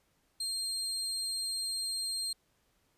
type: tone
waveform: 30% pulse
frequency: 4195 Hz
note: C8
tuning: 4 cents sharp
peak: -30 dBFS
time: 0.4-2.33 s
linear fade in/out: 5 ms
effects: pink hiss -73 dBFS RMS until 2.97 s + resampled to 32000 Hz